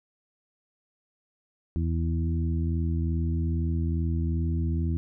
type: harmonic tone with a mistuned harmonic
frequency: 82.41 Hz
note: E2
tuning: in tune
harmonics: 1 / 2 / 3 / 4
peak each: -25 / -31 / -35 / -37 dBFS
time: 1.76-4.97 s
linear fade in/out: 0 ms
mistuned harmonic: 1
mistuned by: -19 cents
effects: none